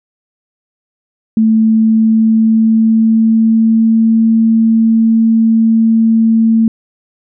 sine tone with pitch glide, 221 to 224.9 Hz, A3 to A3, +8 to +38 cents, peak -6 dBFS, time 1.37-6.68 s, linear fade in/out 2 ms, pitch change +30 cents, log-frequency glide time 1.55-4.23 s, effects none

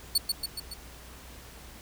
sawtooth tone with echo, 4435 Hz, C#8, in tune, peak -18 dBFS, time 0.15-0.18 s, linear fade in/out 5 ms, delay 140 ms, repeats 4, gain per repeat -4 dB, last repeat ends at 0.74 s, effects added 60 Hz sine -49 dBFS peak until 1.81 s + pink hiss -49 dBFS RMS until 1.81 s

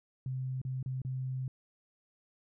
sine tone with dropouts, 130 Hz, C3, 11 cents flat, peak -33 dBFS, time 0.26-1.48 s, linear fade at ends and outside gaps 2 ms, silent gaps 0.616-0.65 / 0.828-0.86 / 1.018-1.049 s, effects none

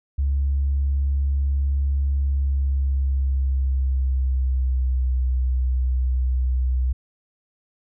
sine tone with pitch glide, 69.3 to 63.55 Hz, C#2 to C2, 0 to -50 cents, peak -17 dBFS, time 0.18-6.93 s, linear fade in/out 10 ms, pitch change -150 cents, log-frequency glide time 2.17-5.15 s, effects tanh soft clip ceiling -14 dBFS

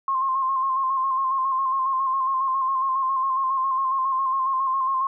sine tone with vibrato, 1063 Hz, C6, 27 cents sharp, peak -20 dBFS, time 0.08-5.07 s, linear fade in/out 2 ms, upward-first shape square, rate 7.3 Hz, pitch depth 31 cents each way, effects none

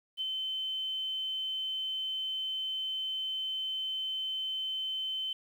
sine tone with ADSR envelope, 3070 Hz, G7, 37 cents flat, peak -30 dBFS, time 0.17-5.33 s, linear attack 39 ms, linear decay 25 ms, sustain -2 dB, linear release 3 ms, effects 10-bit

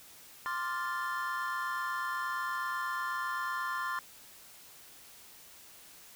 triangle chord, D minor seventh, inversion third, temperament equal, 1046.5 / 1174.7 / 1396.9 / 1760 Hz, C6 / D6 / F6 / A6, 0 / 0 / 0 / 0 cents, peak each -34 / -39 / -37 / -37 dBFS, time 0.46-3.99 s, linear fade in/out 0 ms, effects white hiss -54 dBFS RMS until 6.15 s

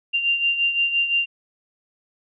sine beating tone pair, 2781 / 2786.8 Hz, F7 / F7, -8 / -4 cents, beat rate 5.8 Hz, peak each -19 / -26 dBFS, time 0.13-1.26 s, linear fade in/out 20 ms, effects none

